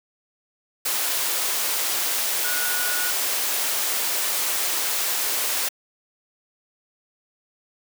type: tone in noise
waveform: sine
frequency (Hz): 1457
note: F#6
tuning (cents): -27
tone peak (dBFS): -28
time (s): 2.44-3.11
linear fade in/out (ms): 10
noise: white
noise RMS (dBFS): -24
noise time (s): 0.85-5.69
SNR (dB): -7
effects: high-pass 400 Hz 12 dB/octave